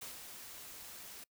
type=noise with ADSR envelope; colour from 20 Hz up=white; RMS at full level=-45 dBFS; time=0.01-1.24 s; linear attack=11 ms; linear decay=150 ms; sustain=-5 dB; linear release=5 ms; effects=noise-tail reverb RT60 0.1 s tail -24 dB re dry